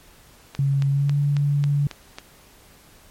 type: click train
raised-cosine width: 0.2 ms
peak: -16 dBFS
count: 7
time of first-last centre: 0.55-2.185 s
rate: 3.67 Hz
type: tone with pitch glide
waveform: sine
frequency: 138.59 to 143.48 Hz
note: C#3 to D3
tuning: 0 to -40 cents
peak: -17 dBFS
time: 0.59-1.87 s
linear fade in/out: 2 ms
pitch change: +60 cents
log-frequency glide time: 0.89-1.14 s
effects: pink hiss -51 dBFS RMS until 3.1 s + MP3 64 kbps